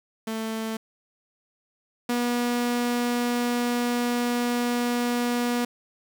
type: tone pair in turn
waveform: sawtooth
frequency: 222.1 / 241.7 Hz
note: A3 / B3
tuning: +16 / -37 cents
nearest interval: minor second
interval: 147 cents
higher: second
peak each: -24 / -19 dBFS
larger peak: second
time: 0.27-0.77 / 2.09-5.65 s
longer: second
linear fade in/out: 5 ms
effects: 8-bit